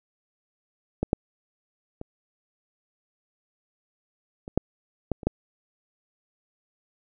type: clicks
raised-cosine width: 2 ms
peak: -11 / -7 / -22 / -24 / -6 / -11 / -25 / -8 dBFS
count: 8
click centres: 1.03 / 1.131 / 2.014 / 4.479 / 4.576 / 5.117 / 5.232 / 5.27 s
effects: none